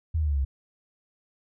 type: exponential sweep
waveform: sine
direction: down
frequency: 82.41 to 65.41 Hz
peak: -22 dBFS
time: 0.14-0.45 s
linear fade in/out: 10 ms
effects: none